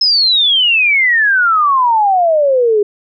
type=exponential sweep; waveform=sine; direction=down; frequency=5220 to 403.5 Hz; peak=-8 dBFS; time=0.01-2.83 s; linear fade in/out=5 ms; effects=none